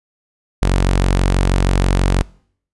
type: tone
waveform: sawtooth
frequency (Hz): 46.22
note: F#1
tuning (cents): -1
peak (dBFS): -8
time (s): 0.62-2.22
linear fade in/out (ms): 0
effects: noise-tail reverb RT60 0.6 s tail -24 dB re dry + resampled to 24000 Hz